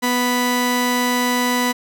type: tone pair together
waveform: sawtooth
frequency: 246.9 / 987.6 Hz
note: B3 / B5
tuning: 0 / 0 cents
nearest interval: 2 octaves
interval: 2400 cents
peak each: -15 dBFS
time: 0.02-1.73 s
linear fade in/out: 20 ms
effects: none